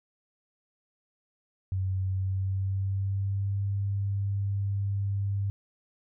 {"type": "tone with pitch glide", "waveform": "sine", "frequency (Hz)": [94.6, 99.48], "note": ["F#2", "G2"], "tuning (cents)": [39, 26], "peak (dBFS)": -26, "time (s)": [1.72, 5.5], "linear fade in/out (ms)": 0, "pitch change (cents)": 87, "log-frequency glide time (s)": [2.07, 3.61], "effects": []}